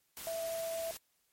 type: tone in noise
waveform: sine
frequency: 659.3 Hz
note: E5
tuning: in tune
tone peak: -35 dBFS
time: 0.27-0.91 s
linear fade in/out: 0 ms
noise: white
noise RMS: -45 dBFS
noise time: 0.17-0.97 s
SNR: +7 dB
effects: white hiss -75 dBFS RMS until 1.32 s + MP3 64 kbps